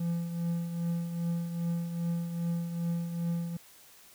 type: tone with tremolo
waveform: triangle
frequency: 169.9 Hz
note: F3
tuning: 47 cents flat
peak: -25 dBFS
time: 0-3.57 s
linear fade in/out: 5 ms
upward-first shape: triangle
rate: 2.5 Hz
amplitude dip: 60%
effects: white hiss -56 dBFS RMS until 4.14 s